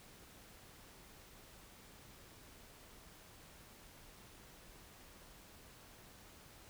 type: silence
effects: pink hiss -59 dBFS RMS until 6.69 s